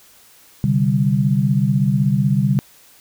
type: chord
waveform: sine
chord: C suspended second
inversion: none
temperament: equal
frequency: 130.81 / 146.83 / 196 Hz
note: C3 / D3 / G3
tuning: 0 / 0 / 0 cents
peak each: -18 dBFS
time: 0.64-2.59 s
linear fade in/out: 0 ms
effects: white hiss -49 dBFS RMS until 3 s